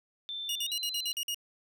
sine tone with pitch glide, 3552 to 4057 Hz, A7 to B7, +16 to +46 cents, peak -35 dBFS, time 0.29-1.13 s, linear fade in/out 0 ms, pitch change +230 cents, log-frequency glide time 0.65-0.73 s
sawtooth tone bursts, 2867 Hz, F7, 45 cents sharp, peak -28 dBFS, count 8, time 0.49-1.345 s, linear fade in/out 2 ms, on 64 ms, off 49 ms
effects none

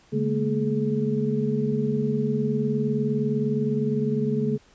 sine tone cluster, 142.5 / 211.2 / 230.9 / 423.6 Hz, C#3 / G#3 / A#3 / G#4, +48 / +29 / -16 / +34 cents, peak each -27 dBFS, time 0.12-4.58 s, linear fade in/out 20 ms, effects pink hiss -57 dBFS RMS until 4.74 s + resampled to 16000 Hz

